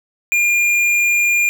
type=tone with tanh clipping; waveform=sine; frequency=2408 Hz; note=D7; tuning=43 cents sharp; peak=-14 dBFS; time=0.32-1.49 s; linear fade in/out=0 ms; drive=13 dB; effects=none